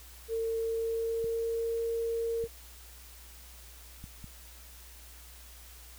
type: tone with pitch glide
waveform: sine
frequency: 453 to 459.9 Hz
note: A#4 to A#4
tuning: -50 to -23 cents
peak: -29 dBFS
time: 0.28-2.48 s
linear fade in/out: 50 ms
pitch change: +27 cents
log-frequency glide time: 0.59-1.81 s
type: clicks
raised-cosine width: 5 ms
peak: -32 dBFS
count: 4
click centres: 1.243 / 2.44 / 4.041 / 4.243 s
effects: added 60 Hz sine -51 dBFS peak until 5.98 s + white hiss -53 dBFS RMS until 5.98 s